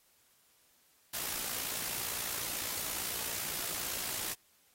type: noise with amplitude modulation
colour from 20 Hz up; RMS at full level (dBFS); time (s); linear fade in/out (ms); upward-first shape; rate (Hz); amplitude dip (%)
white; -35; 1.13-4.34; 10; sine; 57.8; 50
effects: white hiss -68 dBFS RMS until 4.74 s + AAC 48 kbps